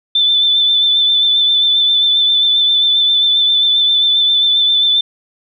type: tone with vibrato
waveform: sine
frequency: 3524 Hz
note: A7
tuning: 2 cents sharp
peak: -9 dBFS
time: 0.15-5.01 s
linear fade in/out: 5 ms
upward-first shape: sine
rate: 7.5 Hz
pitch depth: 26 cents each way
effects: none